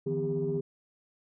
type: tone cluster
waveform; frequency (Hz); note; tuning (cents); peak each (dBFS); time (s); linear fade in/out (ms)
sine; 151.5 / 167.6 / 250.4 / 401.5; D#3 / E3 / B3 / G4; -46 / +29 / +24 / +41; -33 / -36 / -37 / -29; 0.06-0.61; 10
effects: tanh soft clip ceiling -20 dBFS